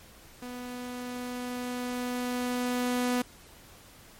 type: tone with level ramp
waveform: sawtooth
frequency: 247.2 Hz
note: B3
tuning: 2 cents sharp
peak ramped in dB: -34 to -21 dBFS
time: 0.42-3.22 s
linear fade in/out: 5 ms
effects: pink hiss -53 dBFS RMS until 4.19 s + MP3 64 kbps